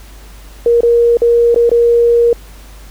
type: tone with dropouts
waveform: sine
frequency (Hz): 471.4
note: A#4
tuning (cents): +19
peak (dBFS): -6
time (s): 0.66-2.33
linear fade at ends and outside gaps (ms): 2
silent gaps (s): 0.807-0.832 / 1.171-1.218 / 1.545-1.56 / 1.694-1.715
effects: added 50 Hz sine -33 dBFS peak until 2.9 s + pink hiss -41 dBFS RMS until 2.9 s